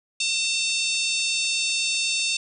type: harmonic tone with a mistuned harmonic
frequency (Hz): 896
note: A5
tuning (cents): +31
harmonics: 3 / 4 / 5 / 6 / 7 / 8 / 9 / 10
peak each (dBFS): -26 / -28 / -30 / -32 / -33 / -34 / -35 / -36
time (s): 0.2-2.37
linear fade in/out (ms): 5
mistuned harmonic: 4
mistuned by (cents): +27
effects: none